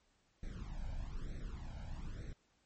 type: noise with flanger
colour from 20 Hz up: brown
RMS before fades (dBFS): -43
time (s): 0.43-2.33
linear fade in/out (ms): 2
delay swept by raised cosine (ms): 0.5 to 1.33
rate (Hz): 1.1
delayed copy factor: +0.9
effects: pink hiss -75 dBFS RMS until 2.65 s + MP3 32 kbps